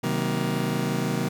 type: chord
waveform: 30% pulse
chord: C half-diminished seventh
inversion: none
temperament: just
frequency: 130.81 / 156.98 / 188.37 / 235.5 Hz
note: C3 / Eb3 / Gb3 / Bb3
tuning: 0 / +16 / +31 / +18 cents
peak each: -27 dBFS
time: 0.03-1.29 s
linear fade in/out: 10 ms
effects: none